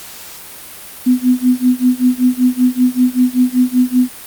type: tone with tremolo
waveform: sine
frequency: 250.9 Hz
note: B3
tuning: 28 cents sharp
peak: -6 dBFS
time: 1.06-4.09 s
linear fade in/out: 10 ms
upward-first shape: sine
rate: 5.2 Hz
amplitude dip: 95%
effects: white hiss -33 dBFS RMS until 4.26 s + Opus 48 kbps